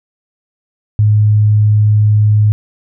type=tone; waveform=sine; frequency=105.8 Hz; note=G#2; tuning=33 cents sharp; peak=-6 dBFS; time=0.99-2.52 s; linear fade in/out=0 ms; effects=none